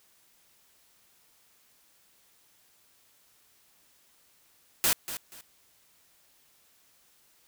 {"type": "noise with echo", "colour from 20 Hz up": "white", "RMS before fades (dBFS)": -24, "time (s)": [4.84, 4.93], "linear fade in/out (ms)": 0, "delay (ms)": 240, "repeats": 2, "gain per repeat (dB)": -12, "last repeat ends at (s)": 5.41, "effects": ["white hiss -64 dBFS RMS until 7.47 s"]}